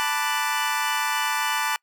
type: chord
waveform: 25% pulse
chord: B minor seventh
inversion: third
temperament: equal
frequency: 880 / 987.8 / 1174.7 / 1480 Hz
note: A5 / B5 / D6 / F#6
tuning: 0 / 0 / 0 / 0 cents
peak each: -23 / -26 / -25 / -26 dBFS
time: 0-1.76 s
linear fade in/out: 0 ms
effects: noise-tail reverb RT60 0.1 s tail -26 dB re dry